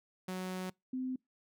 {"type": "tone pair in turn", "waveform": ["sawtooth", "sine"], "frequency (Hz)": [185, 257.2], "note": ["F#3", "C4"], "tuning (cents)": [0, -30], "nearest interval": "tritone", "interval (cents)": 570, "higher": "second", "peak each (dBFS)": [-33, -34], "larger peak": "first", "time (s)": [[0.28, 0.7], [0.93, 1.16]], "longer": "first", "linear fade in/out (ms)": 5, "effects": ["noise-tail reverb RT60 0.2 s tail -26 dB re dry"]}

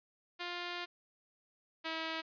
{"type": "tone pair in turn", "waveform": "5% pulse", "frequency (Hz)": [351.3, 322.9], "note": ["F4", "E4"], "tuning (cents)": [10, -36], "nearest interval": "minor second", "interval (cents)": 146, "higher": "first", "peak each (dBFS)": [-27, -25], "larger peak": "second", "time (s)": [[0.39, 0.86], [1.84, 2.22]], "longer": "first", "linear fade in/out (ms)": 20, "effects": ["resampled to 11025 Hz"]}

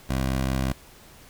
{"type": "tone", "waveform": "15% pulse", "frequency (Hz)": 65.7, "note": "C2", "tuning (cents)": 8, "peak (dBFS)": -17, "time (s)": [0.09, 0.73], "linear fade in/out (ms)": 10, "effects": ["pink hiss -50 dBFS RMS until 1.29 s"]}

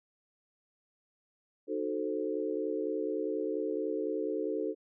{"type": "chord", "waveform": "sine", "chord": "D# diminished seventh", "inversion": "none", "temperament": "equal with one note detuned", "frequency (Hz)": [305.8, 370, 440, 523.3], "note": ["D#4", "F#4", "A4", "C5"], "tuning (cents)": [-30, 0, 0, 0], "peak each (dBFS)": [-36, -37, -34, -39], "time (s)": [1.67, 4.75], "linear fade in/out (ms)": 50, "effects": []}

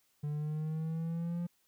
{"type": "exponential sweep", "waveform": "triangle", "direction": "up", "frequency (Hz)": [146.83, 174.4], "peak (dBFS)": -31, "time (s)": [0.23, 1.47], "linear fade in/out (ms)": 10, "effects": ["white hiss -73 dBFS RMS until 1.67 s"]}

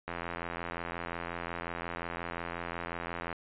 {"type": "click train", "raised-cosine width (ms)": 0.5, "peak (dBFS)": -21, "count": 279, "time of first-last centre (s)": [0.08, 3.328], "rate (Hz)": 85.6, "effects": ["resampled to 8000 Hz"]}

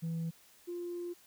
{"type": "tone pair in turn", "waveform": "sine", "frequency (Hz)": [164.81, 349.2], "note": ["E3", "F4"], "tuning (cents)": [0, 0], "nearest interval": "octave + minor second", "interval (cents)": 1300, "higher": "second", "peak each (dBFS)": [-31, -36], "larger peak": "first", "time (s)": [[0.02, 0.31], [0.67, 1.14]], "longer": "second", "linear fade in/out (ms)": 20, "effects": ["tanh soft clip ceiling -32 dBFS", "white hiss -62 dBFS RMS until 1.26 s"]}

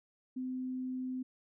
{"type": "tone", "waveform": "sine", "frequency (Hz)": 256.3, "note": "C4", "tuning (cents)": -36, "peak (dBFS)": -35, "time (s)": [0.36, 1.23], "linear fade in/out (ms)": 10, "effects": []}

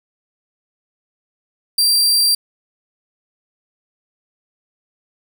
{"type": "tone", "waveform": "sawtooth", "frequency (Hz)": 4716, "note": "D8", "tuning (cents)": 6, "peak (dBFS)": -9, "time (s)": [1.78, 2.35], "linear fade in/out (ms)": 5, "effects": []}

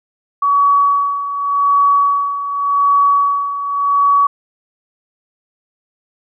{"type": "tone with tremolo", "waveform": "sine", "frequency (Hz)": 1132, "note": "C#6", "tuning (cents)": 36, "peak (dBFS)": -8, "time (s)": [0.42, 4.27], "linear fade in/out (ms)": 5, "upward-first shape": "sine", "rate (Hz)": 0.87, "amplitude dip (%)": 70, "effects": []}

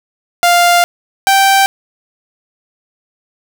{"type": "tone pair in turn", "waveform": "sawtooth", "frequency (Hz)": [698.5, 781.1], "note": ["F5", "G5"], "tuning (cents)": [0, -6], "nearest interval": "major second", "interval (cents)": 194, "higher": "second", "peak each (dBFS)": -3, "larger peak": "neither", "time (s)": [[0.43, 0.84], [1.27, 1.66]], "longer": "first", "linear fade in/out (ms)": 0, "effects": []}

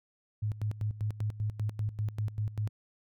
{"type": "tone with tremolo", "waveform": "sine", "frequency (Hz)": 106.1, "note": "G#2", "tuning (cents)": 38, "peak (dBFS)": -28, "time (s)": [0.42, 2.69], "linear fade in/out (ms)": 10, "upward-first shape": "square", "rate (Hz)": 5.1, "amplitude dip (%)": 80, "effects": []}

